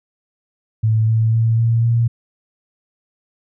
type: tone with pitch steps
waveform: sine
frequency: 110.3 / 111.9 / 113.53 / 115.18 / 116.86 Hz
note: A2 / A2 / A#2 / A#2 / A#2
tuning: +5 / +30 / -45 / -20 / +5 cents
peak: -12 dBFS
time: 0.83-2.08 s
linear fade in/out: 10 ms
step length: 250 ms
effects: none